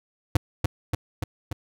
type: tone with echo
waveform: square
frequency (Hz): 101.1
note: G#2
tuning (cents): -46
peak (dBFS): -16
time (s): 0.35-0.37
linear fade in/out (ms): 5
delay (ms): 290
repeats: 4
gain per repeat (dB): -3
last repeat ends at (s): 1.53
effects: none

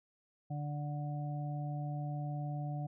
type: harmonic tone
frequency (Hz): 146.83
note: D3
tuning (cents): 0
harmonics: 1 / 2 / 4 / 5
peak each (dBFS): -36 / -48 / -51 / -46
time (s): 0.5-2.87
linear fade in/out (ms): 10
effects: none

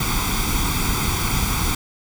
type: noise with comb filter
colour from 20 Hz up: pink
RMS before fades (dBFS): -21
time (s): 0-1.75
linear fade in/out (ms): 5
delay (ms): 0.86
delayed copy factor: +0.8
effects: none

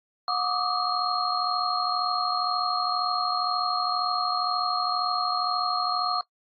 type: tone cluster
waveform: sine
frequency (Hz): 724 / 1147 / 1189 / 1262 / 4248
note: F#5 / D6 / D6 / D#6 / C8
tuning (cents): -38 / -41 / +21 / +24 / +25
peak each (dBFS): -30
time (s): 0.28-6.21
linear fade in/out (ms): 2
effects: noise-tail reverb RT60 0.1 s tail -22 dB re dry + AAC 48 kbps

